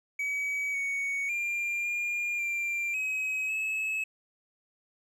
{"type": "tone with pitch steps", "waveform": "triangle", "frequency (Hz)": [2273, 2231, 2392, 2411, 2372, 2543, 2586], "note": ["C#7", "C#7", "D7", "D7", "D7", "D#7", "E7"], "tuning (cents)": [43, 11, 31, 45, 17, 37, -34], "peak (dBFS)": -27, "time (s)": [0.19, 4.04], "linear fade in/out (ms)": 5, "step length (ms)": 550, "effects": []}